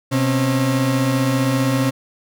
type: tone pair together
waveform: 35% pulse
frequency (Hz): 127.42 / 270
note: C3 / C#4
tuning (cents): -45 / -45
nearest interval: octave + minor second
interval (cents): 1300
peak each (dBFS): -17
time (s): 0.11-1.91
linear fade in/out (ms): 20
effects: none